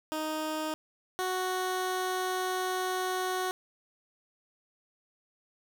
15% pulse tone pair in turn, 311.1 / 370 Hz, D#4 / F#4, 0 / 0 cents, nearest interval minor third, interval 300 cents, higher second, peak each -25 / -23 dBFS, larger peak second, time 0.12-0.74 / 1.19-3.51 s, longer second, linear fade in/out 0 ms, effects none

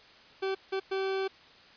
40% pulse tone bursts at uneven times, 385 Hz, G4, 31 cents flat, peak -28 dBFS, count 3, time 0.42-0.55 / 0.72-0.8 / 0.91-1.28 s, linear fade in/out 10 ms, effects white hiss -55 dBFS RMS until 1.76 s + resampled to 11025 Hz

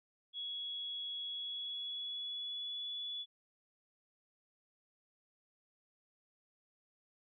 sine tone with pitch glide, 3351 to 3423 Hz, G#7 to A7, +15 to -48 cents, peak -39 dBFS, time 0.33-3.26 s, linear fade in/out 50 ms, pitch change +37 cents, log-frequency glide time 1.26-2.88 s, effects none

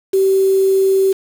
sine tone with quantisation, 385.2 Hz, G4, 30 cents flat, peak -10 dBFS, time 0.13-1.13 s, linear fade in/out 10 ms, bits 5, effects none

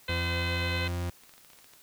harmonic tone, 511 Hz, C5, 41 cents flat, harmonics 1 / 2 / 3 / 4 / 5 / 6 / 7 / 8, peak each -40 / -42 / -38 / -37 / -37 / -41 / -42 / -40 dBFS, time 0.08-0.88 s, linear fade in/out 5 ms
40% pulse tone with pitch glide, 85.7 to 87.6 Hz, F2 to F2, -32 to +6 cents, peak -29 dBFS, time 0.09-1.1 s, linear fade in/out 5 ms, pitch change +38 cents, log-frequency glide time 0.24-0.98 s
clicks, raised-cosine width 0.2 ms, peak -36 dBFS, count 10, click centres 1.236 / 1.294 / 1.338 / 1.38 / 1.448 / 1.502 / 1.533 / 1.588 / 1.644 / 1.736 s
effects white hiss -57 dBFS RMS until 1.82 s

